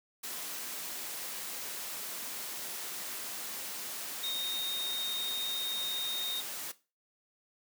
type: tone in noise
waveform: sine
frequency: 3707 Hz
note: A#7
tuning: 10 cents flat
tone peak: -32 dBFS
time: 4.23-6.41 s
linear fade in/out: 10 ms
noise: white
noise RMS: -40 dBFS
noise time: 0.23-6.72 s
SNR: +5 dB
effects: noise-tail reverb RT60 0.3 s tail -17 dB re dry + high-pass 200 Hz 12 dB/octave